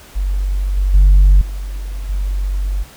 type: tone with level steps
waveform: sine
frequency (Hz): 47.54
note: F#1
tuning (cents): +48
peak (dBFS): -14 / -11 / -3 / -21 / -15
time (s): 0.15-2.84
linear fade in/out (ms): 20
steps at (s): 0.77 / 0.94 / 1.41 / 2.09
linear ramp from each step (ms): 5
effects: tanh soft clip ceiling -3 dBFS + pink hiss -41 dBFS RMS until 2.96 s